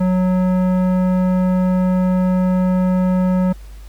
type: tone with tanh clipping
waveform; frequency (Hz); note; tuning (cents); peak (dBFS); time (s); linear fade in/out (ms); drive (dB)
sine; 184; F#3; -9; -15; 0-3.53; 10; 14
effects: added 50 Hz sine -33 dBFS peak until 3.88 s + pink hiss -49 dBFS RMS until 3.88 s